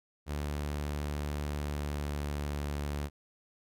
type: tone with pitch glide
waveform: sawtooth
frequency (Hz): 73.42 to 72.62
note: D2 to D2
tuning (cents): 0 to -19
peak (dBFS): -29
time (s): 0.26-3.1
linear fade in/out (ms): 50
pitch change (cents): -19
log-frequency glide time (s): 1.44-2.6
effects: none